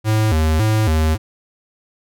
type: tone with vibrato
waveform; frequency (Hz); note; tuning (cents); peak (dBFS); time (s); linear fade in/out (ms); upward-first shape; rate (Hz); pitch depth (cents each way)
square; 92.5; F#2; 0; -14; 0.04-1.18; 50; square; 1.8; 280
effects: none